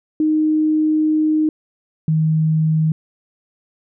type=tone pair in turn; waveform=sine; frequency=309.6 / 157.6 Hz; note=D#4 / D#3; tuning=-9 / +23 cents; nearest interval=octave; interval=1168 cents; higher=first; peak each=-13 dBFS; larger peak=neither; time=0.2-1.49 / 2.08-2.92 s; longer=first; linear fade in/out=2 ms; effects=none